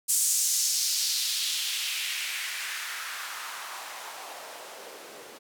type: noise with band-pass filter sweep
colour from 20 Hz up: blue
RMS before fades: -31 dBFS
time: 0.08-5.39 s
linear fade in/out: 20 ms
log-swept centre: 8100 to 380 Hz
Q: 1.9
effects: none